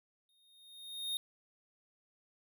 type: tone with exponential growth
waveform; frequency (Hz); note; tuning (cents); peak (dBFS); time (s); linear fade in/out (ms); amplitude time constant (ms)
square; 3702; A#7; -13; -33; 0.29-1.17; 1; 190
effects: none